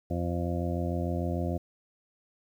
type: harmonic tone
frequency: 86.7 Hz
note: F2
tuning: 12 cents flat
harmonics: 1 / 2 / 3 / 4 / 6 / 7 / 8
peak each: -31 / -34 / -36 / -37 / -39 / -39 / -40 dBFS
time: 0.1-1.58 s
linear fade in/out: 10 ms
effects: 10-bit